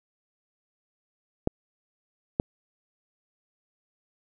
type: clicks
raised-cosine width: 2 ms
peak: -9 dBFS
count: 2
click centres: 1.474 / 2.399 s
effects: none